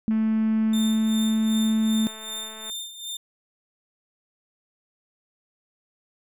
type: tone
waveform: sine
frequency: 220 Hz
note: A3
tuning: in tune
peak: -19 dBFS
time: 0.08-2.07 s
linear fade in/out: 0 ms
type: click train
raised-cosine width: 0.5 ms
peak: -29 dBFS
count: 568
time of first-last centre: 0.11-2.699 s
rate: 219 Hz
type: tone with tremolo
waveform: sawtooth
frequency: 3607 Hz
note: A7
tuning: 42 cents sharp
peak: -27 dBFS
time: 0.73-3.17 s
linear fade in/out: 5 ms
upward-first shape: sine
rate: 2.6 Hz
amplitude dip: 70%
effects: none